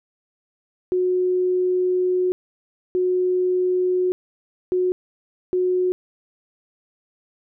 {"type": "tone bursts at uneven times", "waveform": "sine", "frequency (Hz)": 365.1, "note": "F#4", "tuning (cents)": -23, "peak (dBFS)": -17, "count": 4, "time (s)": [[0.92, 2.32], [2.95, 4.12], [4.72, 4.92], [5.53, 5.92]], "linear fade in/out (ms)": 0, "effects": []}